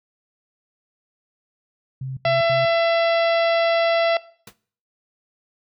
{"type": "tone bursts", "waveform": "sine", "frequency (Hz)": 132.1, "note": "C3", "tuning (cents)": 17, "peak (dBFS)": -26, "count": 3, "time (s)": [2.01, 2.654], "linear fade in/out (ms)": 5, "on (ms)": 160, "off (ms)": 82}
{"type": "harmonic tone", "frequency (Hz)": 670, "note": "E5", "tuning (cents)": 28, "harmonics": [1, 2, 3, 4, 5, 6, 7, 8], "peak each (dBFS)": [-17, -28, -27, -30, -33, -36, -36, -40], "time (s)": [2.25, 4.17], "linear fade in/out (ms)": 2}
{"type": "noise with exponential decay", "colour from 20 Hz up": "pink", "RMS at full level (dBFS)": -35, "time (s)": [4.47, 4.56], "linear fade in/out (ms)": 5, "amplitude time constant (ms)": 18}
{"effects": ["noise-tail reverb RT60 0.5 s tail -20 dB re dry"]}